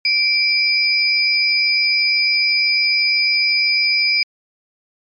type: tone pair together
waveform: sine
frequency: 2341 / 4947 Hz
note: D7 / D#8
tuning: -6 / -11 cents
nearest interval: octave + minor second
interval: 1295 cents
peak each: -16 dBFS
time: 0.05-4.23 s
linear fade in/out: 2 ms
effects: MP3 64 kbps